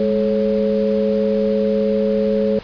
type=tone cluster; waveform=sine; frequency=207.6 / 432 / 550 Hz; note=G#3 / A4 / C#5; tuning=0 / -32 / -14 cents; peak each=-19 dBFS; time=0-2.59 s; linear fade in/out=2 ms; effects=pink hiss -37 dBFS RMS until 2.63 s + resampled to 11025 Hz